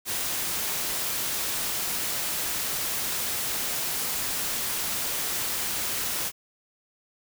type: noise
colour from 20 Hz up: white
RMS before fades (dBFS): -29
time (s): 0.05-6.32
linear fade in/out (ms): 50
effects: none